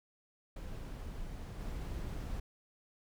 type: noise with level steps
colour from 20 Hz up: brown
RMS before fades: -43 / -40 dBFS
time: 0.56-2.4 s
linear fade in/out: 5 ms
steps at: 1.59 s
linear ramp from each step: 20 ms
effects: none